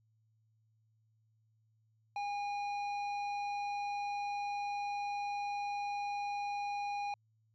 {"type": "tone with hard clipping", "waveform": "sine", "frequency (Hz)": 815, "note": "G#5", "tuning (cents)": -33, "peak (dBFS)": -37, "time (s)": [2.16, 7.14], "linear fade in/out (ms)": 2, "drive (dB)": 11, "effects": ["added 110 Hz sine -70 dBFS peak until 7.54 s", "low-pass 5000 Hz 12 dB/octave"]}